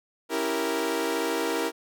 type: chord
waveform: sawtooth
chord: C# diminished seventh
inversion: none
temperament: equal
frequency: 277.2 / 329.6 / 392 / 466.2 Hz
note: C#4 / E4 / G4 / Bb4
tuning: 0 / 0 / 0 / 0 cents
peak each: -31 / -26 / -29 / -25 dBFS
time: 0.29-1.72 s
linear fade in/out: 50 ms
effects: none